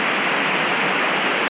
white band-pass noise, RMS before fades -20 dBFS, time 0-1.48 s, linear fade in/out 0 ms, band 160 to 2900 Hz, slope 48 dB/octave, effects resampled to 8000 Hz

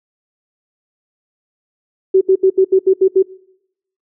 sine tone bursts, 380.1 Hz, F#4, 47 cents sharp, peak -6 dBFS, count 8, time 2.14-3.227 s, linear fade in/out 10 ms, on 72 ms, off 73 ms, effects noise-tail reverb RT60 0.8 s tail -23 dB re dry

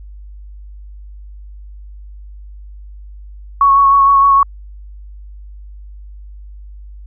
sine tone with vibrato, 1108.7 Hz, C#6, in tune, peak -6 dBFS, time 3.61-4.43 s, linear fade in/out 2 ms, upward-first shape sine, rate 6.5 Hz, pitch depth 19 cents each way, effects added 50 Hz sine -31 dBFS peak until 7.06 s

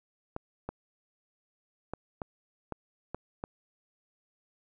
clicks, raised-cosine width 1 ms, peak -21 dBFS, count 7, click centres 0.364 / 0.69 / 1.936 / 2.218 / 2.723 / 3.146 / 3.439 s, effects none

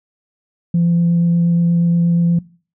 sine tone with vibrato, 170.7 Hz, F3, 39 cents flat, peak -10 dBFS, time 0.74-2.39 s, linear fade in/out 5 ms, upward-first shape sine, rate 8.4 Hz, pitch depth 9 cents each way, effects noise-tail reverb RT60 0.4 s tail -21 dB re dry + tanh soft clip ceiling -8 dBFS

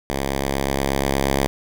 5% pulse tone with level ramp, 68.4 Hz, C#2, 23 cents flat, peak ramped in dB -11 to -6 dBFS, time 0.1-1.47 s, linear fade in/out 0 ms, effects none

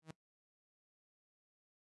sawtooth tone with exponential growth, 158.9 Hz, D#3, 37 cents sharp, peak -39 dBFS, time 0.02-0.11 s, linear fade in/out 5 ms, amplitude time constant 18 ms, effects noise-tail reverb RT60 0.1 s tail -19 dB re dry + resampled to 24000 Hz

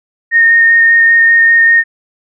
sine tone with vibrato, 1841 Hz, A#6, 22 cents flat, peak -4 dBFS, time 0.31-1.84 s, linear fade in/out 50 ms, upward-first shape square, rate 5.1 Hz, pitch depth 8 cents each way, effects none

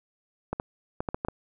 clicks, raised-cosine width 1 ms, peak -15 dBFS, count 7, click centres 0.53 / 0.599 / 1.005 / 1.088 / 1.145 / 1.249 / 1.285 s, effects none

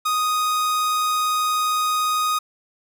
45% pulse tone, 1244.5 Hz, D#6, in tune, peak -19 dBFS, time 0.05-2.39 s, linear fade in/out 10 ms, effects none

